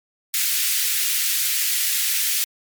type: high-pass noise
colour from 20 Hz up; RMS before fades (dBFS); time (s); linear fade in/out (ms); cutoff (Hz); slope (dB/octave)
white; -21; 0.34-2.44; 0; 1800; 24
effects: MP3 96 kbps